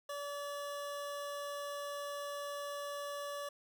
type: tone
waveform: 25% pulse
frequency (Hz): 574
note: D5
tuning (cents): -40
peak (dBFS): -36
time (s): 0.09-3.49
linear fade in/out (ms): 5
effects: none